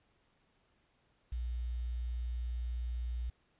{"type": "tone with quantisation", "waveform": "sine", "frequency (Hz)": 60, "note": "B1", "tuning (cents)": -49, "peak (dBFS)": -34, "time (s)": [1.32, 3.3], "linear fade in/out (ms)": 5, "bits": 10, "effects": ["pink hiss -73 dBFS RMS until 3.59 s", "resampled to 8000 Hz"]}